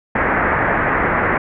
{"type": "low-pass noise", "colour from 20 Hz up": "white", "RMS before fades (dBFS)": -17, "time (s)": [0.15, 1.38], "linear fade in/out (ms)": 5, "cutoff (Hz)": 2000, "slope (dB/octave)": 48, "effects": []}